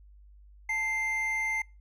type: tone pair together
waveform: triangle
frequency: 880 / 2093 Hz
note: A5 / C7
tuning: 0 / 0 cents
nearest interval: octave + minor third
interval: 1500 cents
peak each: -36 / -26 dBFS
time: 0.69-1.62 s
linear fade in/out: 5 ms
effects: noise-tail reverb RT60 0.3 s tail -26 dB re dry + added 50 Hz sine -51 dBFS peak until 1.8 s